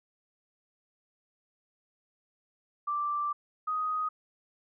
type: tone pair in turn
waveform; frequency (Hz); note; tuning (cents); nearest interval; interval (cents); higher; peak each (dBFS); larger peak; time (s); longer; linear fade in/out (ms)
sine; 1174.7 / 1250; D6 / D#6; 0 / +8; minor second; 108; second; -28; neither; 2.87-3.33 / 3.67-4.09; first; 10
effects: none